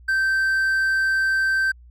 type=tone; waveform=triangle; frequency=1557 Hz; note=G6; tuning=12 cents flat; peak=-16 dBFS; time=0.08-1.72 s; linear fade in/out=10 ms; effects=added 60 Hz sine -44 dBFS peak until 1.9 s